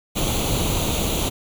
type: noise with comb filter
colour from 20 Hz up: pink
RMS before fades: -22 dBFS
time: 0.15-1.3 s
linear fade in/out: 20 ms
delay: 0.29 ms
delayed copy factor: +0.75
effects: none